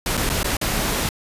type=noise with dropouts; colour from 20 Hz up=pink; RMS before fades=-22 dBFS; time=0.06-1.09 s; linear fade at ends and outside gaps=2 ms; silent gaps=0.17-0.175 / 0.292-0.299 / 0.431-0.443 / 0.569-0.613 s; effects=resampled to 32000 Hz